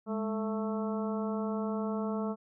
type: harmonic tone with a mistuned harmonic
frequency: 220.7 Hz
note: A3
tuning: 5 cents sharp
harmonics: 1 / 2 / 3 / 4 / 5 / 6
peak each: -32 / -37 / -40 / -44 / -44 / -45 dBFS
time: 0.06-2.36 s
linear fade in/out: 50 ms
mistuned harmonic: 1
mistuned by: -86 cents
effects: none